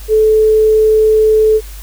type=tone; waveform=sine; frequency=434.6 Hz; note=A4; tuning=21 cents flat; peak=-6 dBFS; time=0.08-1.61 s; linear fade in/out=50 ms; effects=added 50 Hz sine -27 dBFS peak until 1.82 s + white hiss -37 dBFS RMS until 1.82 s

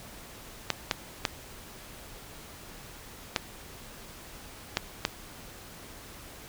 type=clicks; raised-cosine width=0.2 ms; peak=-7 dBFS; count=6; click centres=0.703 / 0.912 / 1.252 / 3.362 / 4.771 / 5.051 s; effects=pink hiss -47 dBFS RMS until 6.48 s

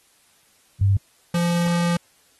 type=tone pair in turn; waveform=sine / square; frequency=98.5 / 172.42 Hz; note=G2 / F3; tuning=+9 / -22 cents; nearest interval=minor seventh; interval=969 cents; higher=second; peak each=-14 / -19 dBFS; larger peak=first; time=0.81-0.97 / 1.34-1.97 s; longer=second; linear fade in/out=5 ms; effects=white hiss -59 dBFS RMS until 2.39 s + AAC 32 kbps

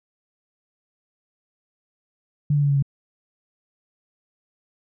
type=tone with pitch steps; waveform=sine; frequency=146.83 / 144.72 / 142.65 / 140.6 / 138.59 Hz; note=D3 / D3 / C#3 / C#3 / C#3; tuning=0 / -25 / +50 / +25 / 0 cents; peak=-16 dBFS; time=2.5-2.825 s; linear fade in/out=5 ms; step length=65 ms; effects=none

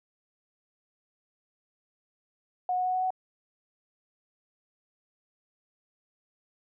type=tone with pitch steps; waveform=sine; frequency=729 / 733.2 / 737.5 / 741.7 / 746 Hz; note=F#5 / F#5 / F#5 / F#5 / F#5; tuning=-26 / -16 / -6 / +4 / +14 cents; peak=-25 dBFS; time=2.69-3.105 s; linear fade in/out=2 ms; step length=83 ms; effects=none

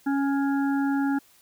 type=harmonic tone with a mistuned harmonic; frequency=277.2 Hz; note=C#4; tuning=in tune; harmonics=1 / 3 / 5 / 6; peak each=-22 / -32 / -36 / -38 dBFS; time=0.06-1.19 s; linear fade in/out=10 ms; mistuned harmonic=5; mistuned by=+22 cents; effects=white hiss -58 dBFS RMS until 1.41 s

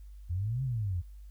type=exponential two-way sweep; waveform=sine; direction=up then down; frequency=82.41 to 136.1 to 82.41 Hz; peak=-29 dBFS; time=0.29-1.02 s; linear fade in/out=20 ms; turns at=0.63 s; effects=added 50 Hz sine -45 dBFS peak until 1.3 s + white hiss -72 dBFS RMS until 1.3 s

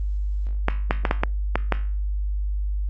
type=clicks; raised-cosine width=0.5 ms; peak=-4 dBFS; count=7; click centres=0.684 / 0.909 / 1.052 / 1.111 / 1.235 / 1.556 / 1.723 s; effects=added 50 Hz sine -22 dBFS peak until 2.89 s + Opus 24 kbps

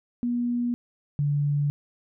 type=tone pair in turn; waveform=sine; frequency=241.1 / 144.76 Hz; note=B3 / D3; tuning=-41 / -25 cents; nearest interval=major sixth; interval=884 cents; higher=first; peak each=-23 / -21 dBFS; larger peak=second; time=0.23-0.74 / 1.19-1.7 s; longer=neither; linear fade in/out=0 ms; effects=none

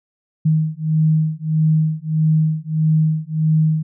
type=beating tone pair; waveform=sine; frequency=156.1 / 157.7 Hz; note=D#3 / D#3; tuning=+6 / +24 cents; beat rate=1.6 Hz; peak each=-17 dBFS; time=0.45-3.83 s; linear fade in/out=10 ms; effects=none

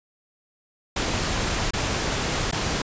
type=noise with dropouts; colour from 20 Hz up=pink; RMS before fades=-25 dBFS; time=0.96-2.82 s; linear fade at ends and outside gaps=5 ms; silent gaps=1.708-1.734 / 2.513-2.525 s; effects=resampled to 16000 Hz

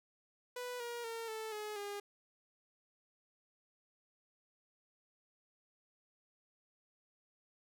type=tone with pitch steps; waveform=sawtooth; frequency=493.9 / 475.2 / 457.1 / 439.8 / 423.1 / 407 Hz; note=B4 / A#4 / A#4 / A4 / G#4 / G#4; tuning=0 / +33 / -34 / -1 / +32 / -35 cents; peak=-37 dBFS; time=0.56-2 s; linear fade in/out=5 ms; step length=240 ms; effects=none

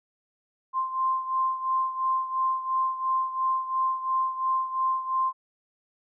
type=beating tone pair; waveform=sine; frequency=1046.5 / 1049.4 Hz; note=C6 / C6; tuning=0 / +5 cents; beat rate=2.9 Hz; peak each=-25 / -30 dBFS; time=0.73-5.33 s; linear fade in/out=50 ms; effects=none

